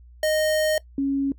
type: tone pair in turn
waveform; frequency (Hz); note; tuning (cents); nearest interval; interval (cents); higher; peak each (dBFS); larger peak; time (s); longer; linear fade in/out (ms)
square / sine; 619 / 275.7; D#5 / C#4; -9 / -9; octave + major second; 1400; first; -20; neither; 0.23-0.78 / 0.98-1.32; first; 2
effects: noise-tail reverb RT60 0.1 s tail -21 dB re dry + added 60 Hz sine -45 dBFS peak until 1.38 s